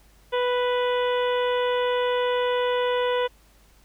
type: harmonic tone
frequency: 493.9 Hz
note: B4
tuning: in tune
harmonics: 1 / 2 / 3 / 4 / 5 / 6 / 7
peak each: -22 / -28 / -34 / -36 / -40 / -36 / -38 dBFS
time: 0.32-3.28 s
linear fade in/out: 20 ms
effects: added 50 Hz sine -55 dBFS peak until 3.84 s + pink hiss -59 dBFS RMS until 3.84 s